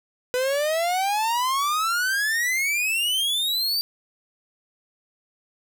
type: exponential sweep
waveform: 45% pulse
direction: up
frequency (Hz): 493.9 to 4699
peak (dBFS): -21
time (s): 0.34-3.81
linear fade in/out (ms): 0
effects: none